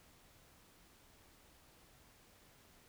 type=silence; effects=pink hiss -65 dBFS RMS until 2.88 s